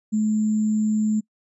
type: tone with sample-and-hold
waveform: sine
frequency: 215.1 Hz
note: A3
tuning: 39 cents flat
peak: -18 dBFS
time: 0.12-1.21 s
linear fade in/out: 20 ms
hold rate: 7350 Hz
effects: noise-tail reverb RT60 0.1 s tail -25 dB re dry + resampled to 24000 Hz